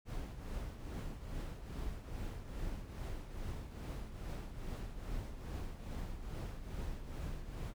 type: noise with tremolo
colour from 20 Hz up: brown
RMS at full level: -40 dBFS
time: 0.05-7.74 s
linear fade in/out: 50 ms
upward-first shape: triangle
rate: 2.4 Hz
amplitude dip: 65%
effects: none